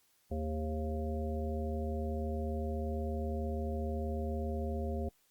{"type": "harmonic tone with a mistuned harmonic", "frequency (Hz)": 76.9, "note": "D#2", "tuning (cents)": -20, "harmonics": [1, 3, 5, 7, 9], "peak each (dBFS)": [-35, -40, -42, -43, -45], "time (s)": [0.31, 5.09], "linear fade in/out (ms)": 5, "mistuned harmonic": 5, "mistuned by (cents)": 60, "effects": ["white hiss -71 dBFS RMS until 5.3 s", "Opus 48 kbps"]}